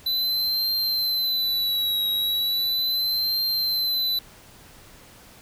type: tone with vibrato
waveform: square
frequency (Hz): 3998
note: B7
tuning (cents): +20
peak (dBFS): -22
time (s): 0.06-4.19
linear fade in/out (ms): 5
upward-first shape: triangle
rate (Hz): 0.37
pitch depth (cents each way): 74
effects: pink hiss -49 dBFS RMS until 5.41 s